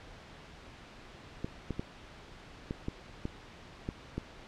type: clicks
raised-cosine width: 3 ms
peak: -21 dBFS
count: 8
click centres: 1.445 / 1.707 / 1.795 / 2.709 / 2.884 / 3.254 / 3.889 / 4.18 s
effects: pink hiss -51 dBFS RMS until 4.47 s + low-pass 4000 Hz 12 dB/octave